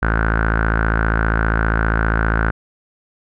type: tone with low-pass filter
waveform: sawtooth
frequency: 55 Hz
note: A1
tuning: in tune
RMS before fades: -17 dBFS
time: 0.02-2.51 s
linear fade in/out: 10 ms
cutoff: 1500 Hz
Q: 9.4
effects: none